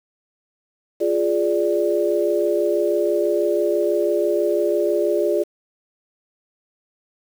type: chord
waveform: sine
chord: D diminished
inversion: first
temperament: equal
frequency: 349.2 / 415.3 / 587.3 Hz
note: F4 / Ab4 / D5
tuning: 0 / 0 / 0 cents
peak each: -21 dBFS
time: 1-5.44 s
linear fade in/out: 20 ms
effects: 7-bit